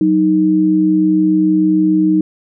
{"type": "tone pair together", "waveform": "sine", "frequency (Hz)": [185.81, 312.5], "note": ["F#3", "D#4"], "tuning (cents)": [8, 8], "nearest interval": "major sixth", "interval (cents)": 900, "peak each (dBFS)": [-16, -10], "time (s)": [0.01, 2.21], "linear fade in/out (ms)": 2, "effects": []}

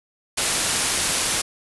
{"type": "low-pass noise", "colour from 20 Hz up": "white", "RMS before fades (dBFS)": -23, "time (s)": [0.37, 1.42], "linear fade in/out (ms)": 10, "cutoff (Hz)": 11000, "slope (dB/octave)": 96, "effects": []}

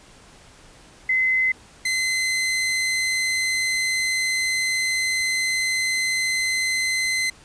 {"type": "tone pair in turn", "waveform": ["sine", "sawtooth"], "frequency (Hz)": [2047, 2054], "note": ["C7", "C7"], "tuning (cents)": [-38, -33], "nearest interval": "unison", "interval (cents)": 5, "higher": "second", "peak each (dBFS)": -17, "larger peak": "neither", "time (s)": [[1.09, 1.52], [1.85, 7.3]], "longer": "second", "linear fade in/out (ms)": 5, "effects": ["pink hiss -49 dBFS RMS until 7.44 s", "resampled to 22050 Hz"]}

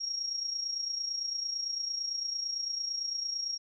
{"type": "tone with amplitude modulation", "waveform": "sine", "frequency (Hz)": 5588, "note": "F8", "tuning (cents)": 0, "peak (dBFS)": -29, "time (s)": [0, 3.58], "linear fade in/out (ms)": 20, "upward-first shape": "sine", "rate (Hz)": 28.9, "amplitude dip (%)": 60, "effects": []}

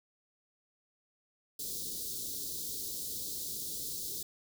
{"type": "band-stop noise", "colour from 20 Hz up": "white", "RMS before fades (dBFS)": -39, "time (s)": [1.59, 4.23], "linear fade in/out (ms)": 5, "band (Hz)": [490, 3700], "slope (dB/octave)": 48, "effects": []}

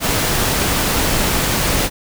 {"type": "noise", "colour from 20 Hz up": "pink", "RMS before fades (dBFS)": -17, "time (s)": [0, 1.9], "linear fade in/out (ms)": 50, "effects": []}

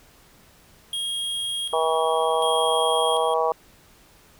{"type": "tone with tremolo", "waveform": "square", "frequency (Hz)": 3261, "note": "G#7", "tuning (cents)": -32, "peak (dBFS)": -26, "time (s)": [0.93, 3.34], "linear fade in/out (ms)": 2, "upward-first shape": "square", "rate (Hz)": 0.67, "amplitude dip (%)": 60}
{"type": "harmonic tone", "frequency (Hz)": 161, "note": "E3", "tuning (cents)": -41, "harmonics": [3, 4, 5, 6, 7], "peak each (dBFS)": [-24, -25, -26, -27, -27], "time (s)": [1.73, 3.52], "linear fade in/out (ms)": 2}
{"effects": ["pink hiss -54 dBFS RMS until 4.39 s"]}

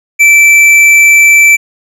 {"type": "tone with tanh clipping", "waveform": "sine", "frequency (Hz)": 2328, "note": "D7", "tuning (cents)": -16, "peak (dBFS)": -3, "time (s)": [0.19, 1.57], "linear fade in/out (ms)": 20, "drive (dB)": 10, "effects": []}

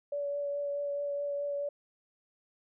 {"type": "tone with vibrato", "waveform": "sine", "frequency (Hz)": 572, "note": "D5", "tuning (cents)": -46, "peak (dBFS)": -31, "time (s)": [0.12, 1.69], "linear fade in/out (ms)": 5, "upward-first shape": "triangle", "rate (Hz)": 4.7, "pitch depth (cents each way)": 15, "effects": []}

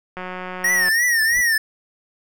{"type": "click train", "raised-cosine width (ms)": 0.5, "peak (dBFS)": -16, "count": 132, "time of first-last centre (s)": [0.17, 0.886], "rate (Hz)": 183}
{"type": "tone with vibrato", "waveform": "square", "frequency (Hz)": 1860, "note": "A#6", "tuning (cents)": -4, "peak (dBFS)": -16, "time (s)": [0.64, 1.58], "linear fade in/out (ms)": 5, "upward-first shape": "triangle", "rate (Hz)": 3, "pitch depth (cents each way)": 120}
{"type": "noise with exponential growth", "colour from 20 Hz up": "brown", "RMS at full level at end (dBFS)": -33, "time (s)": [1.11, 1.41], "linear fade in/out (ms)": 5, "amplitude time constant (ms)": 64}
{"effects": []}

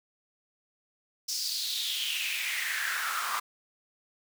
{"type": "noise with high-pass filter sweep", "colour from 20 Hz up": "pink", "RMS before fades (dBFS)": -32, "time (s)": [1.28, 3.4], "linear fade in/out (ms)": 10, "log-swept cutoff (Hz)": [5400, 1100], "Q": 5.3, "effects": []}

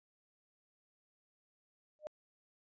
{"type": "tone with exponential growth", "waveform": "sine", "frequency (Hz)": 608, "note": "D#5", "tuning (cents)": -40, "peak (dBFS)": -35, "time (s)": [1.99, 2.07], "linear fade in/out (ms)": 0, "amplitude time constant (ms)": 17, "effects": ["resampled to 16000 Hz"]}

